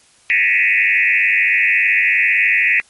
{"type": "tone with frequency modulation", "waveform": "sine", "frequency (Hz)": 2217, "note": "C#7", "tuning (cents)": 0, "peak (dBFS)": -11, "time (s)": [0.3, 2.8], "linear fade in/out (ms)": 0, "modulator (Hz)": 98.2, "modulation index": 3.9, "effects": ["white hiss -51 dBFS RMS until 2.89 s", "MP3 48 kbps"]}